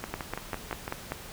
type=two click trains; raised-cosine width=0.5 ms; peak=-16 / -18 dBFS; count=6 / 6; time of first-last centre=0.14-1.12 / 0.04-0.879 s; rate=5.1 / 5.96 Hz; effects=pink hiss -44 dBFS RMS until 1.32 s